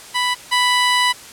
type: tone pair in turn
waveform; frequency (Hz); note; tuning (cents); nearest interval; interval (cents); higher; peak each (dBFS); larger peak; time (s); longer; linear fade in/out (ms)
15% pulse; 990 / 990; B5 / B5; +4 / +4; unison; 0; neither; -10 / -7; second; 0.14-0.35 / 0.51-1.13; second; 20
effects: white hiss -38 dBFS RMS until 1.32 s + low-pass 10000 Hz 12 dB/octave